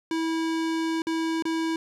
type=tone with dropouts; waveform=square; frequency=325.4 Hz; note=E4; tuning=22 cents flat; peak=-25 dBFS; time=0.11-1.76 s; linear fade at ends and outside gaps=2 ms; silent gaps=1.02-1.069 / 1.424-1.453 s; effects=low-pass 7000 Hz 12 dB/octave + 10-bit